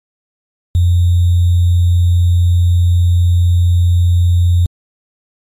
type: tone with sample-and-hold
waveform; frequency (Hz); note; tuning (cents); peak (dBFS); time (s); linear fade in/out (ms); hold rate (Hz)
sine; 87.6; F2; +6; -7; 0.75-4.66; 0; 3675
effects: MP3 64 kbps